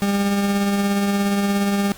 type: tone with tremolo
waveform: 40% pulse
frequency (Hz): 200.4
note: G3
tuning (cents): +38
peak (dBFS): -15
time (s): 0.02-1.92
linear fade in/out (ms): 0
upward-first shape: triangle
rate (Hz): 17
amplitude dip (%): 35
effects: pink hiss -41 dBFS RMS until 1.97 s